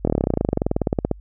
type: slowing click train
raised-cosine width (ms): 2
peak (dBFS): -5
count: 27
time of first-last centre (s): 0.05-1.113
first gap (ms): 24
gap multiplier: 1.04
effects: added 50 Hz sine -39 dBFS peak until 1.2 s

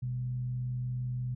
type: tone with frequency modulation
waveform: sine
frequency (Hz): 125.3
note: B2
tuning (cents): +25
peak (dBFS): -31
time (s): 0.02-1.35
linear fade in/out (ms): 10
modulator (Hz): 77.1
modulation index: 0.24
effects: none

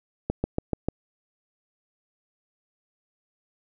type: slowing click train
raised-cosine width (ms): 2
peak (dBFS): -11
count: 5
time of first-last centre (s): 0.3-0.886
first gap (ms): 140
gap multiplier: 1.03
effects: none

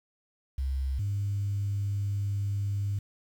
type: tone pair in turn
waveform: sine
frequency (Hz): 67.1 / 100.54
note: C2 / G2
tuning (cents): +44 / +44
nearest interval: perfect fifth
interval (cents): 700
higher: second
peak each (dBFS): -26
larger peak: neither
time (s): 0.58-0.99 / 0.99-2.99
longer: second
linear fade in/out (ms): 5
effects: tanh soft clip ceiling -23 dBFS + 9-bit

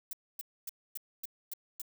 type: noise bursts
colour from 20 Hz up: violet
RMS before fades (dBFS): -39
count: 7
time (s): 0.11-1.817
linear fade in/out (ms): 2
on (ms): 21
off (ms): 260
effects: none

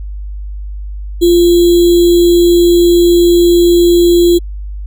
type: tone with sample-and-hold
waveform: sine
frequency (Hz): 346.6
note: F4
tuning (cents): -13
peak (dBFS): -4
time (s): 1.21-4.39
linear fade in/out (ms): 20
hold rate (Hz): 3675
effects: added 50 Hz sine -20 dBFS peak until 4.86 s

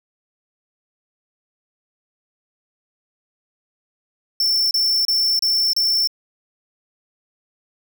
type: tone bursts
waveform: square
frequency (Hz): 5390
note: E8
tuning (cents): +38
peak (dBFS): -16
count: 5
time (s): 4.4-6.074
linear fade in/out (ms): 2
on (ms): 310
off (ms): 31
effects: none

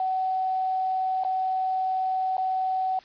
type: tone with dropouts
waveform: sine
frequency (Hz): 753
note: F#5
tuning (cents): +30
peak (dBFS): -23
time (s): 0-2.99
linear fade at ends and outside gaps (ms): 2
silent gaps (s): 1.237-1.248 / 2.369-2.38
effects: white hiss -52 dBFS RMS until 3.04 s + resampled to 11025 Hz

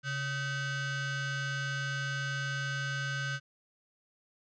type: ring-modulated tone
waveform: 45% pulse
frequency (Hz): 698.5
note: F5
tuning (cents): 0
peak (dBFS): -29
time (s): 0.03-3.4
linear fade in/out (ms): 50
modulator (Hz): 836
effects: resampled to 16000 Hz

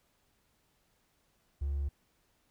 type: tone with hard clipping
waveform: triangle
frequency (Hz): 70.3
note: C#2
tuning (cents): +25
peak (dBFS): -31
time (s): 1.61-1.89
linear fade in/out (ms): 10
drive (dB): 4
effects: pink hiss -73 dBFS RMS until 2.5 s

